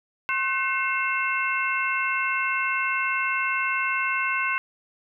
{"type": "harmonic tone with a mistuned harmonic", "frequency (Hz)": 535, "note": "C5", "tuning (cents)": 38, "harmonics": [2, 3, 4, 5], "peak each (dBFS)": [-28, -28, -28, -28], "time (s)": [0.29, 4.58], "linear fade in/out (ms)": 0, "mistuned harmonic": 3, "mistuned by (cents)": -100, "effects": []}